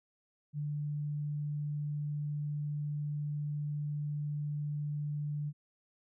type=tone; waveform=sine; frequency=147.6 Hz; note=D3; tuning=9 cents sharp; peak=-33 dBFS; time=0.53-5.53 s; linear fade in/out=50 ms; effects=none

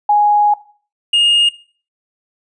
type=tone pair in turn; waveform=sine / triangle; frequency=830.6 / 2843 Hz; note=G#5 / F7; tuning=0 / +30 cents; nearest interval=octave + major sixth; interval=2130 cents; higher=second; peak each=-8 dBFS; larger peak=neither; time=0.09-0.54 / 1.13-1.49 s; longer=first; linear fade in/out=5 ms; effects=noise-tail reverb RT60 0.4 s tail -17 dB re dry + resampled to 22050 Hz

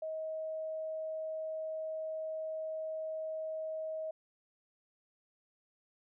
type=tone; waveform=sine; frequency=633 Hz; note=D#5; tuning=30 cents sharp; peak=-36 dBFS; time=0.02-4.11 s; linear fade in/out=5 ms; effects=none

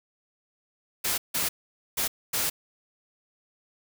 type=noise bursts at uneven times; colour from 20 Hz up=white; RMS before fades=-27 dBFS; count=4; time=1.04-1.18 / 1.34-1.49 / 1.97-2.08 / 2.33-2.5 s; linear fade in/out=10 ms; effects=none

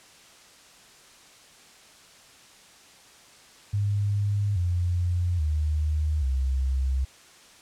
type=tone with pitch steps; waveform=sine; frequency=101.9 / 88.2 / 76.34 / 66.07 Hz; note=G#2 / F2 / D#2 / C2; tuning=-32 / +18 / -32 / +17 cents; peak=-22 dBFS; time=3.73-7.05 s; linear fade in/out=10 ms; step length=830 ms; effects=white hiss -52 dBFS RMS until 7.61 s + low-pass 8000 Hz 12 dB/octave

